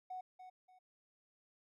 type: tone with echo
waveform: triangle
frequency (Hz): 740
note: F#5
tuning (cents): 0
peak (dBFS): -38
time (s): 0.1-0.21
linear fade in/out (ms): 10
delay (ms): 290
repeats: 2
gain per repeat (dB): -11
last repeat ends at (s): 0.79
effects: tanh soft clip ceiling -40 dBFS